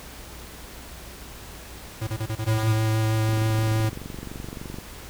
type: tone bursts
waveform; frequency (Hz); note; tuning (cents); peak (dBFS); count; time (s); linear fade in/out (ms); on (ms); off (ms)
square; 110; A2; 0; -26; 8; 2.01-2.731; 10; 63; 31
type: tone with vibrato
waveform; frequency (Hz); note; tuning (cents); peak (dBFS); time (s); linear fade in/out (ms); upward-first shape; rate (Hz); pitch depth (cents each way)
square; 110; A2; 0; -21; 2.46-3.9; 20; sine; 6.2; 10
type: click train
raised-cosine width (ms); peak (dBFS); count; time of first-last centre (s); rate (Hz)
3; -22; 36; 3.29-4.786; 23.4
effects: added 60 Hz sine -45 dBFS peak until 5.09 s + pink hiss -42 dBFS RMS until 5.09 s